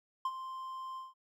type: tone with ADSR envelope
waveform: triangle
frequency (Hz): 1046.5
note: C6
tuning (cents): 0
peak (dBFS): -27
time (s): 0.25-1.14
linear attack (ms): 4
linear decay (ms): 49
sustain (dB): -11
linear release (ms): 170
effects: none